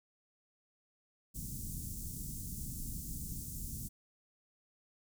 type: band-stop noise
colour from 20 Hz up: pink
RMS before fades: -42 dBFS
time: 1.34-3.89 s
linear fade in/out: 20 ms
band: 230 to 6900 Hz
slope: 24 dB/octave
effects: none